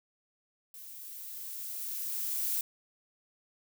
violet noise with level ramp, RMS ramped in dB -48 to -31 dBFS, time 0.74-2.61 s, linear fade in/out 2 ms, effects none

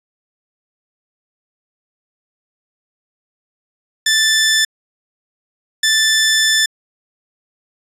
15% pulse tone bursts at uneven times, 1760 Hz, A6, in tune, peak -5 dBFS, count 2, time 4.06-4.65 / 5.83-6.66 s, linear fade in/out 5 ms, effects resampled to 32000 Hz

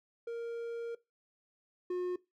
triangle tone pair in turn, 466.2 / 360.1 Hz, A#4 / F#4, 0 / -47 cents, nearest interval major third, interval 447 cents, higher first, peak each -34 / -30 dBFS, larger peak second, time 0.27-0.95 / 1.9-2.16 s, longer first, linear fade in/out 5 ms, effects noise-tail reverb RT60 0.2 s tail -19 dB re dry

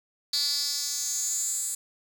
10% pulse tone with high-pass filter sweep, 287.7 Hz, D4, 36 cents flat, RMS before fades -29 dBFS, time 0.33-1.75 s, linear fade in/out 5 ms, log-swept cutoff 4500 to 8300 Hz, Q 5.7, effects 9-bit

